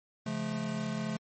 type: chord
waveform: square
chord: Db augmented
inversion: none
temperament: just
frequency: 138.59 / 173.24 / 216.5 Hz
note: Db3 / F3 / A3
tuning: 0 / -14 / -28 cents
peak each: -40 / -39 / -35 dBFS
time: 0.26-1.17 s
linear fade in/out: 5 ms
effects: MP3 32 kbps